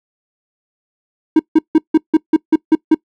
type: tone bursts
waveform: triangle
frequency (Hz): 315.1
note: D#4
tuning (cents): +22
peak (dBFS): -3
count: 9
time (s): 1.36-2.946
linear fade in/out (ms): 5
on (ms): 34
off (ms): 160
effects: noise-tail reverb RT60 0.1 s tail -23 dB re dry